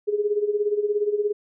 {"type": "tone with tremolo", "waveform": "sine", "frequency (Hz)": 415.3, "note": "G#4", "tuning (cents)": 0, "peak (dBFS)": -17, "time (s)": [0.07, 1.33], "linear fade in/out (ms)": 20, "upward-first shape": "sine", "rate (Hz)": 17, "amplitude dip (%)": 75, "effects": []}